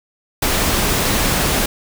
pink noise, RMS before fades -17 dBFS, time 0.42-1.66 s, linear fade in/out 5 ms, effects none

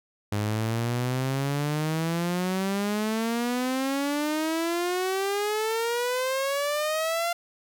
sawtooth exponential sweep, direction up, 102.1 to 695 Hz, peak -21 dBFS, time 0.32-7.33 s, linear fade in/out 5 ms, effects none

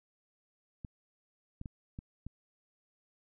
clicks, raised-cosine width 5 ms, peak -29 dBFS, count 5, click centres 0.848 / 1.614 / 1.658 / 1.989 / 2.266 s, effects none

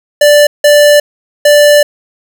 square tone bursts at uneven times, 587.3 Hz, D5, in tune, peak -3 dBFS, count 3, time 0.21-0.47 / 0.64-1 / 1.45-1.83 s, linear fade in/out 5 ms, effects none

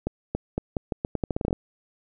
accelerating click train, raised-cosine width 2 ms, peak -12 dBFS, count 15, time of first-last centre 0.07-1.529 s, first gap 280 ms, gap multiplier 0.82, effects none

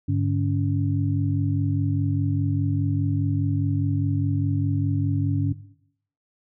sine tone cluster, 101.3 / 146.2 / 281.4 Hz, G#2 / D3 / C#4, -43 / -7 / +26 cents, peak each -22 / -25 / -27 dBFS, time 0.08-5.53 s, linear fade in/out 10 ms, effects noise-tail reverb RT60 0.7 s tail -17 dB re dry

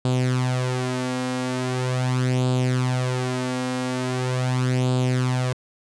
sawtooth tone with flanger, 127.1 Hz, C3, 50 cents flat, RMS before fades -23 dBFS, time 0.05-5.53 s, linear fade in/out 2 ms, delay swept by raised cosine 0.25 to 3.75 ms, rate 0.41 Hz, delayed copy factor +0.65, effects resampled to 22050 Hz

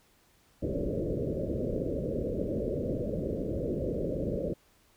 white low-pass noise, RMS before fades -32 dBFS, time 0.62-4.54 s, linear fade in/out 10 ms, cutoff 590 Hz, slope 96 dB/octave, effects pink hiss -65 dBFS RMS until 4.96 s

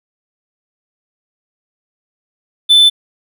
triangle tone, 3520 Hz, A7, in tune, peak -3 dBFS, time 2.69-2.9 s, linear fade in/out 20 ms, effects none

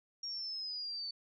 sine linear sweep, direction down, 5600 to 4485 Hz, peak -38 dBFS, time 0.23-1.11 s, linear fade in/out 5 ms, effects none

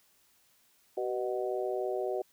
harmonic tone with a mistuned harmonic, 123.47 Hz, B2, in tune, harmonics 3 / 4 / 5 / 6, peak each -33 / -37 / -36 / -39 dBFS, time 0.97-2.22 s, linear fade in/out 5 ms, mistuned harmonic 3, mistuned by +42 cents, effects white hiss -67 dBFS RMS until 2.32 s

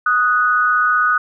sine tone pair together, 1244.5 / 1480 Hz, D#6 / F#6, 0 / 0 cents, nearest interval minor third, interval 300 cents, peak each -15 dBFS, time 0.06-1.18 s, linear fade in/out 5 ms, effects none

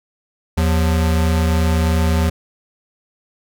square tone pair together, 80.35 / 178 Hz, E2 / F3, -44 / +33 cents, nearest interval octave + major second, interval 1377 cents, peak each -15 / -22 dBFS, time 0.57-2.3 s, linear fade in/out 10 ms, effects none

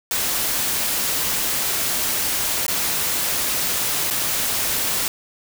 white noise with dropouts, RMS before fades -22 dBFS, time 0.11-5.08 s, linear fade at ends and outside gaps 1 ms, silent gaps 2.665-2.681 / 4.102-4.108 s, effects none

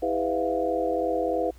sine tone cluster, 325.1 / 406 / 502 / 662 / 705 Hz, E4 / G#4 / B4 / E5 / F5, -24 / -39 / +28 / +7 / +16 cents, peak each -30 / -31 / -27 / -31 / -30 dBFS, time 0.02-1.51 s, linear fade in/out 10 ms, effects added 60 Hz sine -46 dBFS peak until 1.58 s + pink hiss -58 dBFS RMS until 1.58 s

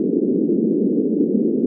pink band-pass noise, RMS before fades -18 dBFS, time 0-1.66 s, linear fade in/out 2 ms, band 200 to 430 Hz, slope 48 dB/octave, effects none

